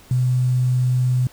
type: tone with quantisation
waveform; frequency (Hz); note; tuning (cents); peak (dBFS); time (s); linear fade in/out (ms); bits
sine; 126.2; B2; +38; -15; 0.11-1.27; 2; 7
effects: pink hiss -48 dBFS RMS until 1.32 s